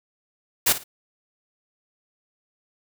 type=noise with echo; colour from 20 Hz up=white; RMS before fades=-18 dBFS; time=0.66-0.73 s; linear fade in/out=10 ms; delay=55 ms; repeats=2; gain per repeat=-13 dB; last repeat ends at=0.84 s; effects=none